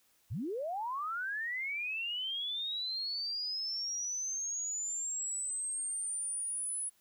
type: linear sweep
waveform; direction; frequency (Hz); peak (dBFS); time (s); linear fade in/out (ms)
sine; up; 72.6 to 10260; -34; 0.3-6.9; 20
effects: white hiss -70 dBFS RMS until 7 s

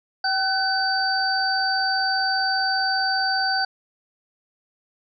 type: tone cluster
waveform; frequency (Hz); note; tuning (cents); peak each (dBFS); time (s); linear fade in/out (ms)
sine; 770 / 1510 / 4625; G5 / F#6 / D8; -31 / +35 / -27; -24; 0.24-3.65; 5
effects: none

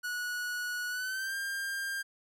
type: tone with pitch glide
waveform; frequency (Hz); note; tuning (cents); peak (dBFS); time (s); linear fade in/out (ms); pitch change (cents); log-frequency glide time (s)
45% pulse; 1465 to 1597.6; F#6 to G6; -18 to +32; -33; 0.03-2.03; 20; +150; 0.89-1.36
effects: none

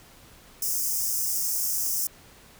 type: high-pass noise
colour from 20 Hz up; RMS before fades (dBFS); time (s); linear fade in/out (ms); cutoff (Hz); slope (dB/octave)
white; -27; 0.62-2.07; 2; 5100; 96
effects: pink hiss -52 dBFS RMS until 2.59 s

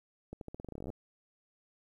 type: accelerating click train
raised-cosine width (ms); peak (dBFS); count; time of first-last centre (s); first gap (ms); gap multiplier
2; -29; 18; 0.33-0.902; 82; 0.87
effects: 11-bit

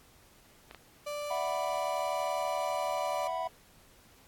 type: clicks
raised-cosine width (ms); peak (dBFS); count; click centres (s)
0.3; -30; 2; 0.711 / 0.747
type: tone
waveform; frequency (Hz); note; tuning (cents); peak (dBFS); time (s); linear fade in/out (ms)
35% pulse; 587.3; D5; 0; -33; 1.06-3.28; 10
type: chord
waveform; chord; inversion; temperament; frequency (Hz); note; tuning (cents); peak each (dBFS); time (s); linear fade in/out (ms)
triangle; E suspended second; none; equal; 659.3 / 740 / 987.8; E5 / F#5 / B5; 0 / 0 / 0; -34; 1.3-3.48; 10
effects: pink hiss -60 dBFS RMS until 4.27 s + AAC 64 kbps

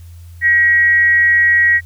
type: tone with frequency modulation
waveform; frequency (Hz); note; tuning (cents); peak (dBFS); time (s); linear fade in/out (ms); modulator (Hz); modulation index
sine; 1903; A#6; +35; -8; 0.41-1.81; 50; 308; 0.26
effects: added 85 Hz sine -33 dBFS peak until 1.85 s + white hiss -52 dBFS RMS until 1.85 s

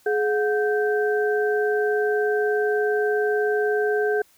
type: tone cluster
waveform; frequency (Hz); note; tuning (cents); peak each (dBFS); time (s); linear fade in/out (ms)
sine; 421.7 / 725 / 1558; G#4 / F#5 / G6; +26 / -35 / -11; -20 / -29 / -27; 0.06-4.22; 5
effects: white hiss -58 dBFS RMS until 4.37 s

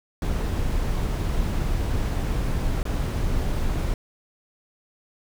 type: noise with dropouts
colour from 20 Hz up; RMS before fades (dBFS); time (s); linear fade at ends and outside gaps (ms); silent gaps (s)
brown; -24; 0.22-3.94; 1; 2.83-2.853
effects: none

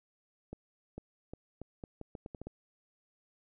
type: accelerating click train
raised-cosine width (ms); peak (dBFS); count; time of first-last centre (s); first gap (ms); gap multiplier
2; -29; 11; 0.53-2.47; 450; 0.79
effects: none

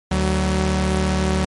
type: tone pair together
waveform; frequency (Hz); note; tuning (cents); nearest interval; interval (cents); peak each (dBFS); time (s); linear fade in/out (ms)
sawtooth; 74.77 / 188.4; D2 / F#3; +32 / +32; octave + major third; 1600; -16; 0.11-1.45; 5
effects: MP3 48 kbps

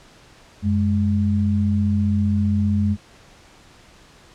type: tone pair together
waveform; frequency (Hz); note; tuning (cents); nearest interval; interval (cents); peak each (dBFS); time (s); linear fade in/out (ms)
sine; 92.5 / 207.7; F#2 / G#3; 0 / 0; octave + major second; 1400; -19; 0.62-2.97; 50
effects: pink hiss -49 dBFS RMS until 4.34 s + low-pass 7000 Hz 12 dB/octave

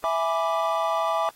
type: chord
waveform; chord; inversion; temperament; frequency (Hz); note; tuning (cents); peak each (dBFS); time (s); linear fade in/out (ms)
triangle; E dominant seventh; none; equal; 659.3 / 830.6 / 987.8 / 1174.7; E5 / G#5 / B5 / D6; 0 / 0 / 0 / 0; -24 / -27 / -28 / -25; 0.04-1.29; 0
effects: white hiss -55 dBFS RMS until 1.35 s + AAC 48 kbps

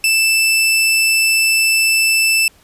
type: tone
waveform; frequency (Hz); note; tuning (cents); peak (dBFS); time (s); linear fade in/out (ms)
sawtooth; 2646; E7; +6; -8; 0.04-2.48; 2
effects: pink hiss -50 dBFS RMS until 2.63 s + resampled to 32000 Hz

